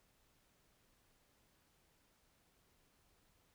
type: silence
effects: pink hiss -74 dBFS RMS until 3.54 s